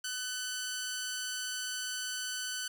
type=tone with amplitude modulation; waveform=10% pulse; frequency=1505 Hz; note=F#6; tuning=29 cents sharp; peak=-25 dBFS; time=0.04-2.68 s; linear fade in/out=5 ms; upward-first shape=sine; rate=254 Hz; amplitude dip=35%; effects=none